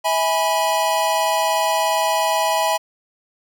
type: chord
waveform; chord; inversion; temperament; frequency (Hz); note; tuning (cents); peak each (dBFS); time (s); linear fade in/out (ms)
square; E major; none; equal with one note detuned; 647.9 / 830.6 / 987.8; E5 / G#5 / B5; -30 / 0 / 0; -22; 0.04-2.78; 20
effects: none